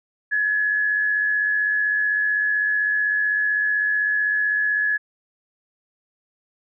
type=tone with amplitude modulation; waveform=sine; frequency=1697 Hz; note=G#6; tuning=37 cents sharp; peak=-16 dBFS; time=0.31-4.98 s; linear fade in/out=20 ms; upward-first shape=sine; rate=95.8 Hz; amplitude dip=45%; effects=none